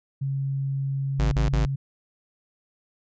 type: tone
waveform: sine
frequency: 136.8 Hz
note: C#3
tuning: 23 cents flat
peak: -24 dBFS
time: 0.21-1.76 s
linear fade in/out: 10 ms
type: tone bursts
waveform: square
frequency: 53.8 Hz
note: A1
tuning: 38 cents flat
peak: -21 dBFS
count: 3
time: 1.19-1.658 s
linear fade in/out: 5 ms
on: 130 ms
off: 39 ms
effects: resampled to 16000 Hz